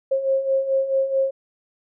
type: beating tone pair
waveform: sine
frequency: 534 / 538.6 Hz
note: C5 / C#5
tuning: +35 / -50 cents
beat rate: 4.6 Hz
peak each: -25 / -19 dBFS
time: 0.11-1.31 s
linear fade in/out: 10 ms
effects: none